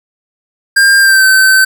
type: tone with pitch glide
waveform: square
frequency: 1600 to 1538.4 Hz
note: G6 to G6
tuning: +35 to -33 cents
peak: -5 dBFS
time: 0.76-1.65 s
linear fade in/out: 10 ms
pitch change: -68 cents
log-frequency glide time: 0.99-1.25 s
effects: none